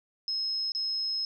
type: tone with dropouts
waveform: sine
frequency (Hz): 5160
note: E8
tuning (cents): -38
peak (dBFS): -28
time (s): 0.28-1.25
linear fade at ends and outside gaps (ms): 1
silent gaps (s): 0.72-0.749
effects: none